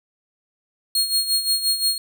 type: tone with tremolo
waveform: sawtooth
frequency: 4275 Hz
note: C8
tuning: 36 cents sharp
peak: -13 dBFS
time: 0.95-1.98 s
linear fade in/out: 2 ms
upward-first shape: sine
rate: 5.7 Hz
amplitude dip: 70%
effects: none